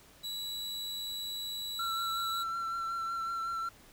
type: tone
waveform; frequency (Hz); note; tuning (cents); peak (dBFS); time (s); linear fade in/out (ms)
40% pulse; 3923; B7; -12; -35; 0.23-2.44; 20
type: tone with vibrato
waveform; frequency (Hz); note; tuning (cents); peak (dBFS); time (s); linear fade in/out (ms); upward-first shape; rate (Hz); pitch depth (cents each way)
triangle; 1353; E6; +45; -31; 1.79-3.69; 5; sine; 5.4; 20
effects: pink hiss -58 dBFS RMS until 3.92 s